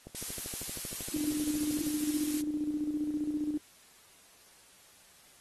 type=click train; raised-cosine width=2 ms; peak=-31 dBFS; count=24; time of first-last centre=0.07-1.867 s; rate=12.8 Hz
type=noise; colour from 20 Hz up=blue; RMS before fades=-37 dBFS; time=0.15-2.41 s; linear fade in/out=0 ms
type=tone with tremolo; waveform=sine; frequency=300 Hz; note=D4; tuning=37 cents sharp; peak=-28 dBFS; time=1.14-3.58 s; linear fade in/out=5 ms; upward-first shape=square; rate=15 Hz; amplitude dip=50%
effects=white hiss -59 dBFS RMS until 5.4 s + AAC 32 kbps